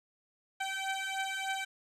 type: beating tone pair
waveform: 15% pulse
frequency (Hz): 771 / 774.3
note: G5 / G5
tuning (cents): -29 / -22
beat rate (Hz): 3.3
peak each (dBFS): -30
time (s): 0.6-1.65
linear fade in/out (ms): 10
effects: low-pass 9000 Hz 12 dB/octave